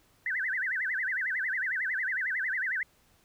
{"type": "tone with vibrato", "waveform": "sine", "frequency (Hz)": 1760, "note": "A6", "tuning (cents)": 0, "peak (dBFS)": -28, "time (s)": [0.26, 2.83], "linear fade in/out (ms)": 2, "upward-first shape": "sine", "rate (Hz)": 11, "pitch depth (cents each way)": 270, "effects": ["pink hiss -65 dBFS RMS until 3.24 s"]}